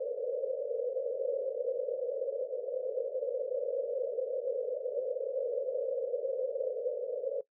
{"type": "band-pass noise", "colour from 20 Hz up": "pink", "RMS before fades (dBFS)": -34, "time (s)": [0, 7.41], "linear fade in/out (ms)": 5, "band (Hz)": [470, 560], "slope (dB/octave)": 96, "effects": ["noise-tail reverb RT60 0.1 s tail -18 dB re dry"]}